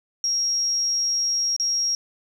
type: tone with dropouts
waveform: sine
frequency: 5600 Hz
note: F8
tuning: 4 cents sharp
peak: -20 dBFS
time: 0.24-1.95 s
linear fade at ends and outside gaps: 1 ms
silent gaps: 1.564-1.598 s
effects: 8-bit